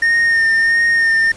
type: tone with vibrato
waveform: triangle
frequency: 1831 Hz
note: A#6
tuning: 32 cents flat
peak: -9 dBFS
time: 0.02-1.32 s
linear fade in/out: 5 ms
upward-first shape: sine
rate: 1.5 Hz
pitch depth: 24 cents each way
effects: pink hiss -39 dBFS RMS until 1.36 s + resampled to 22050 Hz